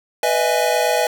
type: chord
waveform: square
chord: E major seventh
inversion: second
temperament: equal with one note detuned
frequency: 493.9 / 610.9 / 659.3 / 830.6 Hz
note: B4 / D#5 / E5 / G#5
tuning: 0 / -32 / 0 / 0 cents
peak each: -22 dBFS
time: 0.23-1.07 s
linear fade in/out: 2 ms
effects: none